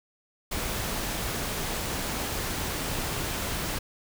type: noise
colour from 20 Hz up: pink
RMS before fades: -31 dBFS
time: 0.51-3.79 s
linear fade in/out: 10 ms
effects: none